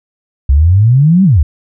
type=exponential two-way sweep; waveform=sine; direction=up then down; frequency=64.4 to 200 to 64.4 Hz; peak=-4 dBFS; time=0.49-1.43 s; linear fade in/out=5 ms; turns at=1.24 s; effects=none